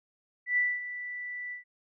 sine tone with ADSR envelope, 1972 Hz, B6, 3 cents flat, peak -22 dBFS, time 0.46-1.64 s, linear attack 110 ms, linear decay 230 ms, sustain -13 dB, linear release 120 ms, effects none

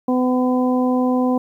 harmonic tone, 252.4 Hz, B3, 38 cents sharp, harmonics 1 / 2 / 3 / 4, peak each -16 / -22 / -26 / -28 dBFS, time 0.08-1.38 s, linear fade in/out 5 ms, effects 9-bit

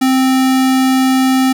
square tone, 261.6 Hz, C4, in tune, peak -10 dBFS, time 0.01-1.53 s, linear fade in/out 10 ms, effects none

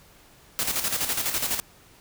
white noise with tremolo, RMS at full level -25 dBFS, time 0.59-1.6 s, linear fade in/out 0 ms, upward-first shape square, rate 12 Hz, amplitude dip 55%, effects pink hiss -54 dBFS RMS until 2 s

